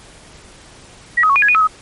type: tone with pitch steps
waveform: sine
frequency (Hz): 1921 / 1263 / 1110 / 2446 / 1668 / 2464 / 1290 / 1265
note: B6 / D#6 / C#6 / D#7 / G#6 / D#7 / E6 / D#6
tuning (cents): -48 / +26 / +2 / -30 / +7 / -17 / -38 / +28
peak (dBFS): -9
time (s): 1.17-1.674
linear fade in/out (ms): 10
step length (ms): 63
effects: pink hiss -42 dBFS RMS until 1.81 s + MP3 48 kbps